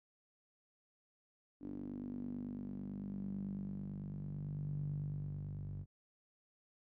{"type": "tone with band-pass filter sweep", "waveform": "sawtooth", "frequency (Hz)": 49.01, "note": "G1", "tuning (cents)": 0, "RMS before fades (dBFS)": -43, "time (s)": [1.6, 5.86], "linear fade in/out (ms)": 50, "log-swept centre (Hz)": [280, 120], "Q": 7.1, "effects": []}